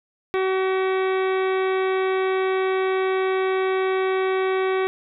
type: harmonic tone with a mistuned harmonic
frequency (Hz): 378.6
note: F#4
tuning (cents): +40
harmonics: 1 / 2 / 3 / 4 / 5 / 6 / 7 / 8 / 9 / 10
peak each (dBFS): -20 / -30 / -30 / -35 / -34 / -34 / -41 / -47 / -44 / -45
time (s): 0.34-4.87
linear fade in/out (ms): 0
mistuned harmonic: 8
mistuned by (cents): +80
effects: none